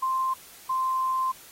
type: tone pair in turn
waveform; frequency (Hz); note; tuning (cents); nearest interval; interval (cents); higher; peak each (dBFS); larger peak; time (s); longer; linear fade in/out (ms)
sine; 1047 / 1042.7; C6 / C6; +1 / -6; unison; 7; first; -23; neither; 0.02-0.34 / 0.69-1.32; second; 10
effects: white hiss -49 dBFS RMS until 1.51 s + AAC 48 kbps